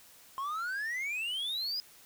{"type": "exponential sweep", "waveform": "triangle", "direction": "up", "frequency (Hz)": [1054, 5050], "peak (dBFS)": -31, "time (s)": [0.38, 1.8], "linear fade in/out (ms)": 0, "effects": ["white hiss -57 dBFS RMS until 2.05 s"]}